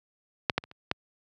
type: clicks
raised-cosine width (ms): 0.3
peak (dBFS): -6 / -8 / -27 / -30 / -9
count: 5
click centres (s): 0.498 / 0.58 / 0.639 / 0.714 / 0.914
effects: high-pass 80 Hz 12 dB/octave